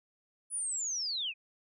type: linear sweep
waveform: sine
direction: down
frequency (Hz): 10010 to 2413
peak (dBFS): -32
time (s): 0.5-1.34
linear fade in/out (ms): 50
effects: none